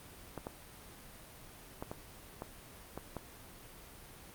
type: clicks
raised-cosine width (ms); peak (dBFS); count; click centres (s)
1; -25; 7; 0.377 / 0.469 / 1.825 / 1.915 / 2.421 / 2.976 / 3.167
effects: pink hiss -53 dBFS RMS until 4.34 s + Opus 32 kbps